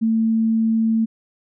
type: tone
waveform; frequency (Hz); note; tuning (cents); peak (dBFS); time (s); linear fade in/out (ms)
sine; 223.9; A3; +30; -15; 0.01-1.06; 20
effects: none